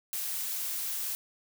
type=noise; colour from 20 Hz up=blue; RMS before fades=-34 dBFS; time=0.13-1.15 s; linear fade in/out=0 ms; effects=none